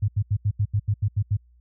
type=tone bursts; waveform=sine; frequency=103.1 Hz; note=G#2; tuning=12 cents flat; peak=-18 dBFS; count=10; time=0.02-1.37 s; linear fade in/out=10 ms; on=63 ms; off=80 ms; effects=added 60 Hz sine -53 dBFS peak until 1.6 s